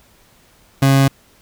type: tone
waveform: 30% pulse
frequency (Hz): 136.3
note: C#3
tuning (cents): -29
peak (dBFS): -7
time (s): 0.82-1.08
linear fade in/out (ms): 5
effects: pink hiss -52 dBFS RMS until 1.41 s